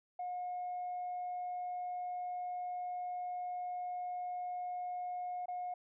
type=tone with dropouts; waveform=sine; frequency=720 Hz; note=F#5; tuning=47 cents flat; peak=-36 dBFS; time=0.19-5.74 s; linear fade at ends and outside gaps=5 ms; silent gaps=5.458-5.482 s; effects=tanh soft clip ceiling -34 dBFS